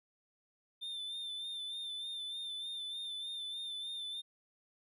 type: tone with vibrato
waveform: triangle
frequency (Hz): 3574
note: A7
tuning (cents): +26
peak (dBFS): -38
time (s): 0.81-4.22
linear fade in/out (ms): 20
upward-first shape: sine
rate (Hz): 3.3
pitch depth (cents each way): 39
effects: none